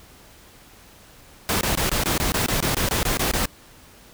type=noise bursts; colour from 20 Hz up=pink; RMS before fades=-22 dBFS; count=14; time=1.49-3.456 s; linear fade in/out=0 ms; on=120 ms; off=22 ms; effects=pink hiss -49 dBFS RMS until 4.13 s